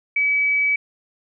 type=tone; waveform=sine; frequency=2285 Hz; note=D7; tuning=48 cents flat; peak=-16 dBFS; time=0.16-0.76 s; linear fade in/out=5 ms; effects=none